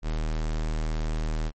square tone, 39.06 Hz, D#1, 8 cents sharp, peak -26 dBFS, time 0.02-1.52 s, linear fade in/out 50 ms, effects MP3 32 kbps

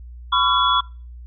sine tone cluster, 1004 / 1124 / 1365 / 3387 Hz, B5 / C#6 / F6 / G#7, +28 / +24 / -40 / +33 cents, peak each -20 dBFS, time 0.32-0.81 s, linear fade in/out 10 ms, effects noise-tail reverb RT60 0.4 s tail -25 dB re dry + added 60 Hz sine -35 dBFS peak until 1.26 s

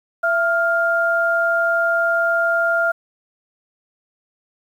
sine tone pair together, 670 / 1401.8 Hz, E5 / F6, +28 / +6 cents, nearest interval octave + minor second, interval 1278 cents, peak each -19 / -17 dBFS, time 0.23-2.92 s, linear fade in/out 10 ms, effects 8-bit

